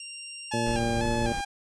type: tone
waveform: 10% pulse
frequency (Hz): 2777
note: F7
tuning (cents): -10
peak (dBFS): -28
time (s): 0-0.79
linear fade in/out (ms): 2
type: tone with vibrato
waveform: sawtooth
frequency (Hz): 830.6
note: G#5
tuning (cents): 0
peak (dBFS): -26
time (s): 0.51-1.45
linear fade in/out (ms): 10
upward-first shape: square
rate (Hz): 2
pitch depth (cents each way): 57
type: harmonic tone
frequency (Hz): 116.54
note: A#2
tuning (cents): 0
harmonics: 1 / 2 / 3 / 4 / 5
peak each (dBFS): -32 / -30 / -33 / -36 / -33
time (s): 0.53-1.33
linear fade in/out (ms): 10
type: noise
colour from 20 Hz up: brown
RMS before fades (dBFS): -34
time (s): 0.66-1.41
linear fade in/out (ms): 2
effects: resampled to 22050 Hz